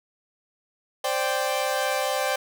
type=chord; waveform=sawtooth; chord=C suspended second; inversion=none; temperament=equal; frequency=523.3 / 587.3 / 784 Hz; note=C5 / D5 / G5; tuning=0 / 0 / 0 cents; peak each=-24 dBFS; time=1.04-2.36 s; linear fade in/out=5 ms; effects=none